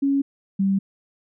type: tone pair in turn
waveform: sine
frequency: 277.2 / 194.88 Hz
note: C#4 / G3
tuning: 0 / -10 cents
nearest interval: tritone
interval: 610 cents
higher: first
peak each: -17 / -17 dBFS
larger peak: neither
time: 0.02-0.22 / 0.59-0.79 s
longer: neither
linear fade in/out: 10 ms
effects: none